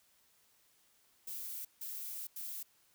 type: noise bursts at uneven times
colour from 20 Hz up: violet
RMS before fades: -43 dBFS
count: 3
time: 1.27-1.65 / 1.81-2.27 / 2.36-2.63 s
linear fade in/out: 5 ms
effects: white hiss -70 dBFS RMS until 2.94 s

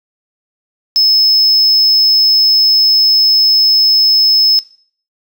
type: tone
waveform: sine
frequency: 5200 Hz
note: E8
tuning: 24 cents flat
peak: -4 dBFS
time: 0.96-4.59 s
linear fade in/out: 0 ms
effects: noise-tail reverb RT60 0.5 s tail -20 dB re dry + tanh soft clip ceiling -6 dBFS

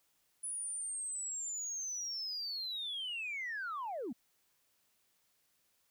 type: linear sweep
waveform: sine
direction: down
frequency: 9956 to 198.7 Hz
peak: -36 dBFS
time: 0.43-4.13 s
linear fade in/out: 10 ms
effects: tanh soft clip ceiling -34 dBFS + white hiss -75 dBFS RMS until 5.9 s

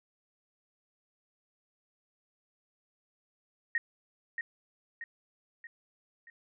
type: tone with echo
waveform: sine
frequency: 1864.7 Hz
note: A#6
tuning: in tune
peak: -26 dBFS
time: 3.75-3.78 s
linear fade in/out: 2 ms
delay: 630 ms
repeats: 4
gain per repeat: -6 dB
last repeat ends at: 6.3 s
effects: none

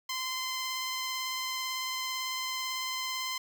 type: tone with vibrato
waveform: 10% pulse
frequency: 1035 Hz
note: C6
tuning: 19 cents flat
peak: -24 dBFS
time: 0.09-3.38 s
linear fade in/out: 5 ms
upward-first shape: sine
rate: 18 Hz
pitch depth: 11 cents each way
effects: none

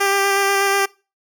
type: tone with vibrato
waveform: 10% pulse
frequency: 395.6 Hz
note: G4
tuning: 16 cents sharp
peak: -7 dBFS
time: 0-0.86 s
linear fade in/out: 10 ms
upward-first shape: square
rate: 8.2 Hz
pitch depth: 11 cents each way
effects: noise-tail reverb RT60 0.3 s tail -22 dB re dry

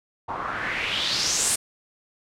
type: noise with low-pass filter sweep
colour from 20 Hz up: white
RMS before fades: -26 dBFS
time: 0.28-1.56 s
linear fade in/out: 10 ms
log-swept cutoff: 900 to 9500 Hz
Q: 3.6
effects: none

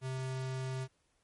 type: tone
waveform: square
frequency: 130.81 Hz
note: C3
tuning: in tune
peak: -36 dBFS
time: 0.01-0.88 s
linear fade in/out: 50 ms
effects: pink hiss -75 dBFS RMS until 1.23 s + MP3 48 kbps

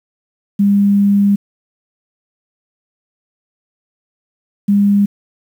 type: tone pair in turn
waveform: sine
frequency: 201.2 / 202.1 Hz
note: G3 / G#3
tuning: +45 / -47 cents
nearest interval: unison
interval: 8 cents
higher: second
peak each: -8 dBFS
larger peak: neither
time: 0.59-1.36 / 4.68-5.06 s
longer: first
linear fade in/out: 10 ms
effects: 7-bit

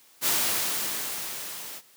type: noise with level ramp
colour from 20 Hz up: white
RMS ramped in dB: -23 to -40 dBFS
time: 0.21-1.82 s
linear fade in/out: 50 ms
effects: white hiss -57 dBFS RMS until 1.96 s + high-pass 150 Hz 12 dB/octave

